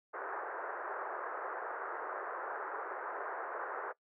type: band-pass noise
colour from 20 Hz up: white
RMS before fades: -41 dBFS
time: 0.13-3.93 s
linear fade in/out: 20 ms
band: 380 to 1600 Hz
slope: 48 dB/octave
effects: noise-tail reverb RT60 0.1 s tail -20 dB re dry